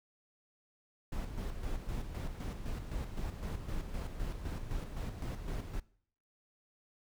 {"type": "noise with tremolo", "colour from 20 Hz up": "brown", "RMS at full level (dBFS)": -37, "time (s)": [1.12, 5.8], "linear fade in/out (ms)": 5, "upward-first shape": "square", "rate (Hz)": 3.9, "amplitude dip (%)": 50, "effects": ["noise-tail reverb RT60 0.6 s tail -22 dB re dry"]}